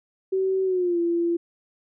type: tone with pitch glide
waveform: sine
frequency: 380.6 to 341 Hz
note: F#4 to F4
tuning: +49 to -41 cents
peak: -20 dBFS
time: 0.32-1.37 s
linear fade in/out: 10 ms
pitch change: -190 cents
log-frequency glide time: 0.64-0.99 s
effects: none